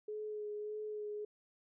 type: tone with vibrato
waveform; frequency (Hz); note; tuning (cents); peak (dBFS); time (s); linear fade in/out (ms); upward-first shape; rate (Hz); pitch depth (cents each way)
sine; 422.5; G#4; +30; -39; 0.08-1.25; 5; sine; 1.7; 19
effects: none